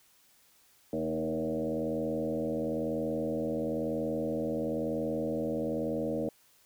sine tone with frequency modulation, 392 Hz, G4, in tune, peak -29 dBFS, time 0.93-6.29 s, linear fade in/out 2 ms, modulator 81 Hz, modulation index 2.6, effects white hiss -64 dBFS RMS until 6.65 s

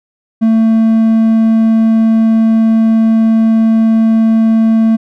triangle tone, 223.6 Hz, A3, 28 cents sharp, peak -4 dBFS, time 0.41-4.97 s, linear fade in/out 20 ms, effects none

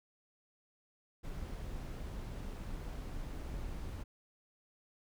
brown noise, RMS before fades -42 dBFS, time 1.23-4.04 s, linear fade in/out 20 ms, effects none

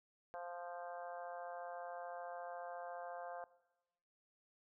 harmonic tone with a mistuned harmonic, 174.61 Hz, F3, in tune, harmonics 3 / 4 / 5 / 6 / 7 / 8 / 9, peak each -50 / -47 / -54 / -56 / -59 / -63 / -57 dBFS, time 0.34-3.44 s, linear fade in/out 0 ms, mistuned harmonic 8, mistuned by -19 cents, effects noise-tail reverb RT60 1.0 s tail -19 dB re dry

